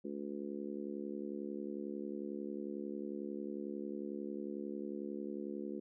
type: harmonic tone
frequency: 71.1 Hz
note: C#2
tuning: 45 cents sharp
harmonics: 3 / 4 / 5 / 6 / 7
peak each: -44 / -45 / -44 / -51 / -50 dBFS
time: 0.04-5.8 s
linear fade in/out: 10 ms
effects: none